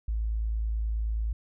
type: tone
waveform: sine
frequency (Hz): 54.7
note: A1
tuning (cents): -9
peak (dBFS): -26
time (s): 0.08-1.33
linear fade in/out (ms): 5
effects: none